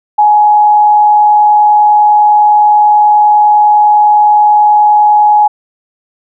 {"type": "tone with frequency modulation", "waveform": "sine", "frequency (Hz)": 840, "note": "G#5", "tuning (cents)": 19, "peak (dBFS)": -3, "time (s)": [0.18, 5.48], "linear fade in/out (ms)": 10, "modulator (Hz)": 89.7, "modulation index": 0.25, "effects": []}